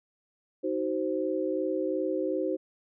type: chord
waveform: sine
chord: C diminished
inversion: first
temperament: just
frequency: 314 / 376.7 / 523.3 Hz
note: Eb4 / Gb4 / C5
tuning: +16 / +31 / 0 cents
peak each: -31 / -31 / -31 dBFS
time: 0.63-2.57 s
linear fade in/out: 20 ms
effects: none